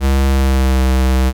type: tone with pitch glide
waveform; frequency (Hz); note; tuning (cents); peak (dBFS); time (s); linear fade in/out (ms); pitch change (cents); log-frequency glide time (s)
square; 67.5 to 64.9; C#2 to C2; -45 to -13; -11; 0-1.33; 50; -68; 0.27-0.82
effects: none